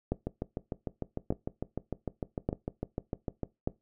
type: two click trains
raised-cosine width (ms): 2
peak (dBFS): -19 / -15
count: 22 / 4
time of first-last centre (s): 0.27-3.433 / 0.12-3.675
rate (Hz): 6.64 / 0.844
effects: noise-tail reverb RT60 0.2 s tail -19 dB re dry